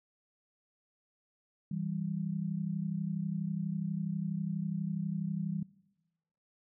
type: tone pair together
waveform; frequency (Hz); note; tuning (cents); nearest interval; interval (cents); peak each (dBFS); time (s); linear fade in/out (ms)
sine; 163 / 195.2; E3 / G3; -19 / -7; minor third; 312; -35 / -36; 1.71-5.63; 5
effects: noise-tail reverb RT60 1.0 s tail -20 dB re dry